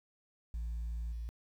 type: tone with level steps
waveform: sine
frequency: 57 Hz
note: A#1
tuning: 38 cents flat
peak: -33 / -36 dBFS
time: 0.54-1.29 s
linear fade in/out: 0 ms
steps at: 1.12 s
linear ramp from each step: 5 ms
effects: tanh soft clip ceiling -34 dBFS + 11-bit